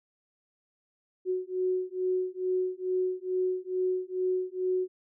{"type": "beating tone pair", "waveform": "sine", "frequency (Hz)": [367.9, 370.2], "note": ["F#4", "F#4"], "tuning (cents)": [-10, 1], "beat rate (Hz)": 2.3, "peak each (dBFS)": -30, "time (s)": [1.25, 4.88], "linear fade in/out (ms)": 50, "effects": []}